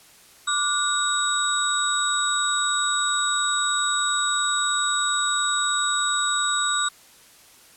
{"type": "tone cluster", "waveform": "sine", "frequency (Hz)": [1169, 1445, 3787, 7890], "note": ["D6", "F#6", "A#7", "B8"], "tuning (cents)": [-8, -41, 27, -3], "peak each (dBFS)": -26, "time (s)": [0.47, 6.89], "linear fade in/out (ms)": 10, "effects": ["white hiss -51 dBFS RMS until 7.76 s", "low-pass 12000 Hz 12 dB/octave"]}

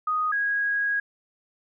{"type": "tone pair in turn", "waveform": "sine", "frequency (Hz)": [1244.5, 1648], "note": ["D#6", "G#6"], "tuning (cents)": [0, -14], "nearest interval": "perfect fourth", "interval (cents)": 486, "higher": "second", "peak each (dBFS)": -22, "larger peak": "neither", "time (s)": [[0.07, 0.32], [0.32, 1]], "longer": "second", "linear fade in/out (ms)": 5, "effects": []}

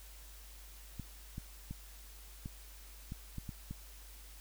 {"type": "clicks", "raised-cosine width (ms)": 5, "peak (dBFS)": -29, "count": 8, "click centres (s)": [0.997, 1.381, 1.71, 2.459, 3.121, 3.383, 3.492, 3.71], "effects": ["added 50 Hz sine -52 dBFS peak until 4.4 s", "white hiss -57 dBFS RMS until 4.4 s"]}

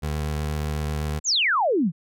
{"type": "tone with vibrato", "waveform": "25% pulse", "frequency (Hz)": 75.4, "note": "D2", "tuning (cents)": 46, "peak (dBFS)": -21, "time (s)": [0.02, 1.2], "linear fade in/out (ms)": 20, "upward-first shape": "triangle", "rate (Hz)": 8.1, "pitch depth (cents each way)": 22}
{"type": "exponential sweep", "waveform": "sine", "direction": "down", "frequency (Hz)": [7690, 146.83], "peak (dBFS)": -18, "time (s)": [1.24, 1.92], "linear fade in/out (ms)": 50}
{"effects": []}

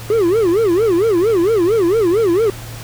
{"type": "tone with vibrato", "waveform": "triangle", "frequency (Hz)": 393.2, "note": "G4", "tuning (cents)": 5, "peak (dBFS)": -9, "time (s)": [0.1, 2.5], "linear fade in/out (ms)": 2, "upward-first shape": "sine", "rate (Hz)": 4.4, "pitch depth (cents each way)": 280, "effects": ["added 114 Hz sine -30 dBFS peak until 2.83 s", "pink hiss -34 dBFS RMS until 2.83 s"]}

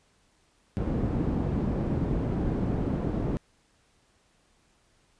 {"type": "low-pass noise", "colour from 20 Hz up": "white", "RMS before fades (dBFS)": -28, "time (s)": [0.77, 3.37], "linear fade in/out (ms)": 0, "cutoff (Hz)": 260, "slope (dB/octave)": 12, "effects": ["pink hiss -66 dBFS RMS until 5.19 s", "resampled to 22050 Hz"]}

